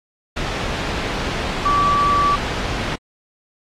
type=tone in noise; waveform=sine; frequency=1153 Hz; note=D6; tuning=32 cents flat; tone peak=-14 dBFS; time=1.65-2.36 s; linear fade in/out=10 ms; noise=pink; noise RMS=-23 dBFS; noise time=0.36-2.96 s; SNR=+6 dB; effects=low-pass 4000 Hz 12 dB/octave + AAC 48 kbps